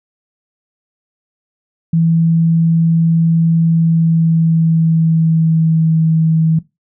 sine tone with pitch glide, 164.81 to 160.77 Hz, E3 to E3, 0 to -43 cents, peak -9 dBFS, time 1.93-6.59 s, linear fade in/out 5 ms, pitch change -43 cents, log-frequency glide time 3.62-6 s, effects noise-tail reverb RT60 0.2 s tail -18 dB re dry

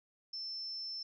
sine tone, 5320 Hz, E8, 15 cents sharp, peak -39 dBFS, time 0.33-1.03 s, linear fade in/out 5 ms, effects none

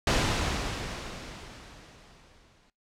pink noise with exponential decay, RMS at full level -23 dBFS, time 0.07-2.7 s, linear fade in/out 2 ms, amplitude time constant 570 ms, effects noise-tail reverb RT60 0.2 s tail -22 dB re dry + low-pass 6000 Hz 12 dB/octave

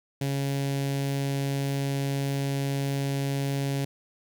sawtooth tone with notch filter, 138.59 Hz, C#3, in tune, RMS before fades -28 dBFS, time 0.21-3.85 s, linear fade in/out 5 ms, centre 1200 Hz, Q 1.1, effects 10-bit

